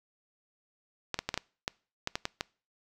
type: clicks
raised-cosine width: 0.2 ms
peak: -13 dBFS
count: 10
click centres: 1.143 / 1.19 / 1.29 / 1.342 / 1.376 / 1.679 / 2.074 / 2.155 / 2.254 / 2.409 s
effects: noise-tail reverb RT60 0.4 s tail -25 dB re dry